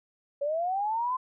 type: linear sweep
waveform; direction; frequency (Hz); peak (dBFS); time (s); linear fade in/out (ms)
sine; up; 554.4 to 1039; -26; 0.41-1.17; 10
effects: none